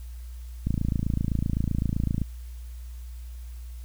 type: click train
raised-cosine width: 5 ms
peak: -13 dBFS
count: 44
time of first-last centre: 0.67-2.217 s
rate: 27.8 Hz
effects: added 60 Hz sine -36 dBFS peak until 3.84 s + white hiss -57 dBFS RMS until 3.84 s